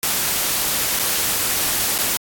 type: noise with dropouts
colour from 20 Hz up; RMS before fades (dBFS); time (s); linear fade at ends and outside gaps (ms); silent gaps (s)
white; -20; 0.03-2.17; 1; 0.991-0.995 / 1.98-1.986
effects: AAC 64 kbps